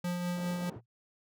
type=tone with tremolo; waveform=square; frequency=176.8 Hz; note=F3; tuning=22 cents sharp; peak=-31 dBFS; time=0.04-0.7 s; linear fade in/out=5 ms; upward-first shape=triangle; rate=5 Hz; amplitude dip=35%
type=band-pass noise; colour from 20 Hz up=pink; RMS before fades=-48 dBFS; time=0.34-0.81 s; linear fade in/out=50 ms; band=190 to 760 Hz; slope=12 dB/octave
type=tone with exponential decay; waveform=sine; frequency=116.5 Hz; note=A#2; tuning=1 cent flat; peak=-38 dBFS; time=0.76-0.86 s; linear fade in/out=5 ms; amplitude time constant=20 ms
effects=none